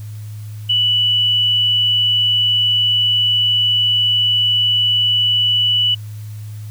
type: tone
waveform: sine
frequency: 2960 Hz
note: F#7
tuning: in tune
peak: -12 dBFS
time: 0.69-5.95 s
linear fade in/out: 10 ms
effects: added 106 Hz sine -27 dBFS peak until 6.7 s + white hiss -47 dBFS RMS until 6.7 s